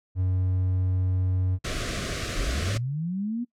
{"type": "tone", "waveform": "triangle", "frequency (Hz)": 92.5, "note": "F#2", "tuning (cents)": 0, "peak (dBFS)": -20, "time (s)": [0.15, 1.59], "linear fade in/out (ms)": 50}
{"type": "band-stop noise", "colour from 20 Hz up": "pink", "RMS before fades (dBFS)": -30, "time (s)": [1.64, 2.78], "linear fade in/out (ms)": 10, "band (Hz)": [710, 1100], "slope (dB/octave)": 96}
{"type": "linear sweep", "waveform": "sine", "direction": "up", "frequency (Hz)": [30.87, 246.9], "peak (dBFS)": -26, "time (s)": [2.36, 3.45], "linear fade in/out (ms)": 20}
{"effects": ["noise-tail reverb RT60 0.1 s tail -21 dB re dry", "low-pass 7000 Hz 12 dB/octave"]}